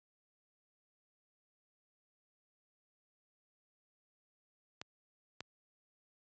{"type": "clicks", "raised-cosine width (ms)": 0.2, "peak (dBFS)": -25, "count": 2, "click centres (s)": [4.815, 5.406], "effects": ["high-pass 80 Hz 12 dB/octave", "resampled to 16000 Hz"]}